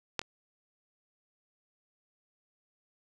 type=clicks; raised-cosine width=0.2 ms; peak=-12 / -26 dBFS; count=2; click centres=0.193 / 0.216 s; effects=none